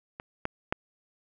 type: clicks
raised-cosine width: 0.5 ms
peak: -23 / -14 / -11 dBFS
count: 3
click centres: 0.199 / 0.454 / 0.725 s
effects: none